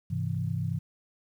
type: chord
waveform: sine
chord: Ab augmented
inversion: none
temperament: equal with one note detuned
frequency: 101.75 / 130.81 / 164.81 Hz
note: Ab2 / C3 / E3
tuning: -35 / 0 / 0 cents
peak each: -32 dBFS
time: 0.1-0.79 s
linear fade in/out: 10 ms
effects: 10-bit